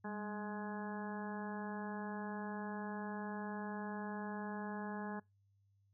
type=harmonic tone with a mistuned harmonic; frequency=210 Hz; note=G#3; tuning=19 cents sharp; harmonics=1 / 2 / 3 / 4 / 5 / 6 / 7 / 8; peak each=-43 / -49 / -53 / -48 / -52 / -59 / -56 / -51 dBFS; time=0.04-5.2 s; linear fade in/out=10 ms; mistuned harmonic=1; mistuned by=-56 cents; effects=noise-tail reverb RT60 0.2 s tail -24 dB re dry + added 99 Hz sine -70 dBFS peak until 5.93 s